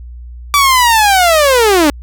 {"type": "linear sweep", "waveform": "sawtooth", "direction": "down", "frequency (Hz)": [1163, 278.4], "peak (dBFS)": -3, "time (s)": [0.54, 1.9], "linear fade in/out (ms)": 0, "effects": ["added 60 Hz sine -27 dBFS peak until 2.02 s"]}